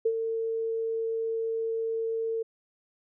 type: tone with ADSR envelope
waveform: sine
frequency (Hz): 451.5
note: A4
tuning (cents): +45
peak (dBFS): -20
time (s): 0.05-2.43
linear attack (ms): 9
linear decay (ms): 60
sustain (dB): -7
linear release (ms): 11
effects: none